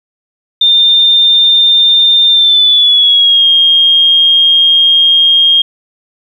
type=tone with pitch glide; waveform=sine; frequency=3609 to 3234 Hz; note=A7 to G#7; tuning=+43 to -47 cents; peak=-4 dBFS; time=0.61-5.62 s; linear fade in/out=5 ms; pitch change=-190 cents; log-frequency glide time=2.29-3.46 s; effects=7-bit